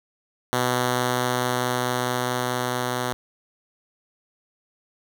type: tone with level ramp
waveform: 5% pulse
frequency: 124.6 Hz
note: B2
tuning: 16 cents sharp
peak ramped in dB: -9 to -13 dBFS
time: 0.53-3.13 s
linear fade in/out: 0 ms
effects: none